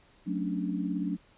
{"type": "chord", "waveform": "sine", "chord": "D major seventh", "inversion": "first", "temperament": "just", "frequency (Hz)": [183.54, 220.2, 275.3, 293.7], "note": ["F#3", "A3", "C#4", "D4"], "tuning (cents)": [-14, 2, -12, 0], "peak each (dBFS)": [-32, -36, -36, -34], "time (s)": [0.26, 1.17], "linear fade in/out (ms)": 20, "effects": ["pink hiss -61 dBFS RMS until 1.37 s", "resampled to 8000 Hz"]}